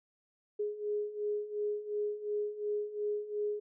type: beating tone pair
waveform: sine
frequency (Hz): 415.3 / 418.1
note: G#4 / G#4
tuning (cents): 0 / +12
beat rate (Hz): 2.8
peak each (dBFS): -38 / -34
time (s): 0.59-3.6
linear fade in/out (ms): 10
effects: none